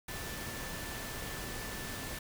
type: tone in noise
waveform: sine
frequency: 1761 Hz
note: A6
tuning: 1 cent sharp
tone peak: -48 dBFS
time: 0.08-2.19 s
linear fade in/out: 5 ms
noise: pink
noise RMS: -41 dBFS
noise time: 0.08-2.19 s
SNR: -10 dB
effects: none